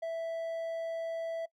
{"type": "tone", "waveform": "triangle", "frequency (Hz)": 659.3, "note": "E5", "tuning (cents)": 0, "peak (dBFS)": -31, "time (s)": [0.02, 1.46], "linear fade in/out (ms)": 10, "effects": ["noise-tail reverb RT60 0.1 s tail -23 dB re dry"]}